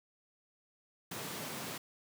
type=high-pass noise; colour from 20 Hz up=pink; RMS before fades=-42 dBFS; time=1.11-1.78 s; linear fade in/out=5 ms; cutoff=130 Hz; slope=24 dB/octave; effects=none